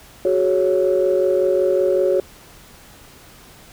sine chord, F# suspended second, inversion none, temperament equal, 370 / 415.3 / 554.4 Hz, F#4 / G#4 / C#5, 0 / 0 / 0 cents, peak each -17 / -21 / -17 dBFS, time 0.25-2.2 s, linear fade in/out 2 ms, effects tanh soft clip ceiling -7 dBFS + pink hiss -45 dBFS RMS until 3.72 s

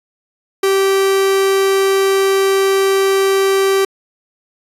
45% pulse tone, 388.7 Hz, G4, 15 cents flat, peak -11 dBFS, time 0.63-3.85 s, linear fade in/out 5 ms, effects resampled to 32000 Hz

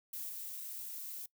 violet noise with level steps, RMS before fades -42 / -44 dBFS, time 0.13-1.26 s, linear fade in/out 5 ms, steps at 0.29 s, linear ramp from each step 2 ms, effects noise-tail reverb RT60 0.1 s tail -21 dB re dry

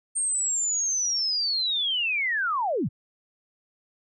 sine linear sweep, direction down, 8680 to 79.6 Hz, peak -23 dBFS, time 0.15-2.89 s, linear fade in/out 20 ms, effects none

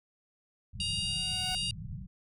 white low-pass noise, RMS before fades -41 dBFS, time 0.73-2.07 s, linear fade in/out 20 ms, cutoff 190 Hz, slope 96 dB/octave
harmonic tone, 942 Hz, A#5, 18 cents sharp, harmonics 3 / 4 / 5 / 6 / 7 / 8 / 9 / 10, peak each -33 / -39 / -37 / -51 / -52 / -52 / -47 / -43 dBFS, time 0.8-1.71 s, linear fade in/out 2 ms
sawtooth tone with exponential growth, 740 Hz, F#5, in tune, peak -31 dBFS, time 0.81-1.55 s, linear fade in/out 2 ms, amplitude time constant 160 ms
effects none

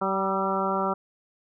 harmonic tone with a mistuned harmonic, 192.6 Hz, G3, 30 cents flat, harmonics 1 / 2 / 3 / 4 / 5 / 6 / 7, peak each -31 / -31 / -31 / -31 / -31 / -31 / -31 dBFS, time 0.01-0.94 s, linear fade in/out 10 ms, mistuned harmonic 6, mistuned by +40 cents, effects none

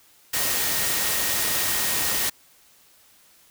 sine tone in noise, 1864.7 Hz, A#6, in tune, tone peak -35 dBFS, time 0.33-2.3 s, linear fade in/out 10 ms, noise white, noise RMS -24 dBFS, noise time 0.33-2.3 s, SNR -14 dB, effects white hiss -56 dBFS RMS until 3.5 s

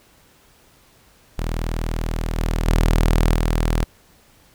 sawtooth tone with level steps, 40.22 Hz, E1, 42 cents flat, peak -18 / -15 / -10 / -13 dBFS, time 1.38-3.84 s, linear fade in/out 0 ms, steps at 2.37 / 2.66 / 3.34 s, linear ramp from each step 20 ms, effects pink hiss -54 dBFS RMS until 4.54 s

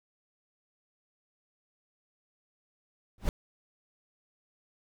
brown noise with exponential growth, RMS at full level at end -22 dBFS, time 3.18-3.29 s, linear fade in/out 1 ms, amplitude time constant 23 ms, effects none

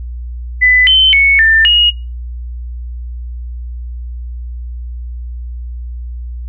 sine tone with pitch steps, 2000 / 3072 / 2213 / 1788 / 2879 Hz, B6 / G7 / C#7 / A6 / F#7, +21 / -36 / -3 / +27 / -48 cents, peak -5 dBFS, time 0.61-1.91 s, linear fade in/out 20 ms, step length 260 ms, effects noise-tail reverb RT60 0.3 s tail -21 dB re dry + added 60 Hz sine -21 dBFS peak until 6.48 s

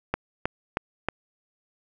click train, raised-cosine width 0.5 ms, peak -9 dBFS, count 4, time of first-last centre 0.14-1.086 s, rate 3.17 Hz, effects none

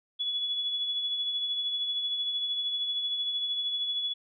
sine tone with tremolo, 3400 Hz, G#7, 40 cents sharp, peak -26 dBFS, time 0.19-4.14 s, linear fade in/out 20 ms, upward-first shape triangle, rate 13 Hz, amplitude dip 45%, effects none

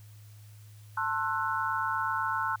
sine chord, F# half-diminished seventh, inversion first, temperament just, 888 / 1065.6 / 1332 / 1480 Hz, A5 / C6 / E6 / F#6, +16 / +31 / +18 / 0 cents, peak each -33 dBFS, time 0.97-2.56 s, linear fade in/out 5 ms, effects added 105 Hz sine -48 dBFS peak until 2.6 s + white hiss -61 dBFS RMS until 2.6 s

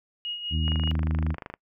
sine tone with tremolo, 2879 Hz, F#7, 48 cents flat, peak -28 dBFS, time 0.25-0.91 s, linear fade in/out 0 ms, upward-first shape sine, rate 5.1 Hz, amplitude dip 55%
harmonic tone, 78.9 Hz, D#2, 25 cents sharp, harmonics 1 / 2 / 3 / 4, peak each -24 / -30 / -35 / -41 dBFS, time 0.5-1.36 s, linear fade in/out 50 ms
click train, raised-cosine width 0.5 ms, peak -21 dBFS, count 23, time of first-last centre 0.68-1.539 s, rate 25.6 Hz
effects noise-tail reverb RT60 0.1 s tail -26 dB re dry

